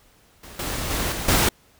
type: noise with level steps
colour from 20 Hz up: pink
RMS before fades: -42 / -28 / -25 / -29 / -18 dBFS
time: 0.43-1.49 s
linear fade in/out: 5 ms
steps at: 0.59 / 0.9 / 1.12 / 1.28 s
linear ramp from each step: 5 ms
effects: pink hiss -57 dBFS RMS until 1.79 s